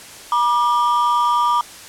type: ring-modulated tone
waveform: triangle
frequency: 1078 Hz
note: C#6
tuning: 49 cents flat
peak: -9 dBFS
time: 0.32-1.61 s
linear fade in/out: 2 ms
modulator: 115 Hz
effects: white hiss -38 dBFS RMS until 1.88 s + low-pass 10000 Hz 12 dB/octave